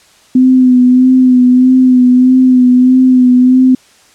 sine tone with vibrato, 253.6 Hz, B3, 46 cents sharp, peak -3 dBFS, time 0.35-3.75 s, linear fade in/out 5 ms, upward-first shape sine, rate 1.6 Hz, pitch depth 31 cents each way, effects white hiss -45 dBFS RMS until 4.14 s + low-pass 8000 Hz 12 dB/octave

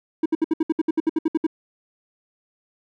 triangle tone bursts, 319.6 Hz, D#4, 47 cents sharp, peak -14 dBFS, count 14, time 0.23-1.467 s, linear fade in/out 5 ms, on 28 ms, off 65 ms, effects none

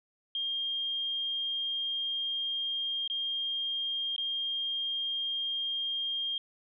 sine tone with dropouts, 3215 Hz, G7, 43 cents sharp, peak -30 dBFS, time 0.35-6.38 s, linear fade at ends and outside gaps 2 ms, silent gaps 3.077-3.099 / 4.163-4.18 s, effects none

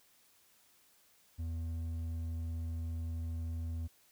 sine tone with hard clipping, 82.41 Hz, E2, in tune, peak -37 dBFS, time 1.38-3.88 s, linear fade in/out 20 ms, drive 5 dB, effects white hiss -67 dBFS RMS until 4.11 s

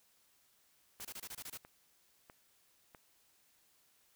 white noise bursts, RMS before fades -46 dBFS, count 8, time 1-1.575 s, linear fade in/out 5 ms, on 50 ms, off 25 ms
click train, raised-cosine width 0.5 ms, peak -38 dBFS, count 4, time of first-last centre 1-2.948 s, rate 1.54 Hz
effects white hiss -71 dBFS RMS until 4.15 s

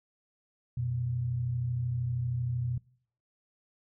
sine tone pair together, 90.21 / 123.1 Hz, F#2 / B2, -43 / -5 cents, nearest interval perfect fourth, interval 538 cents, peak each -38 / -29 dBFS, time 0.77-2.78 s, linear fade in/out 5 ms, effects noise-tail reverb RT60 0.6 s tail -24 dB re dry

